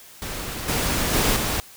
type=noise with level steps; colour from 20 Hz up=pink; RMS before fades=-31 / -23 / -20 / -24 dBFS; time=0.22-1.6 s; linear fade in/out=0 ms; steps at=0.68 / 1.13 / 1.36 s; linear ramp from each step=5 ms; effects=white hiss -46 dBFS RMS until 1.76 s